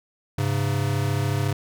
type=tone pair together; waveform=square; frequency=101.7 / 135.75 Hz; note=G#2 / C#3; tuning=-36 / -36 cents; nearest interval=perfect fourth; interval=500 cents; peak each=-25 dBFS; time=0.38-1.53 s; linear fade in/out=5 ms; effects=none